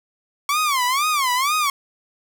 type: tone with vibrato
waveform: sawtooth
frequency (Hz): 1108.7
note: C#6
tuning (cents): 0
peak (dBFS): -14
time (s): 0.49-1.7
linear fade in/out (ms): 2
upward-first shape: sine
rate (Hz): 2.1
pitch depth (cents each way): 210
effects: none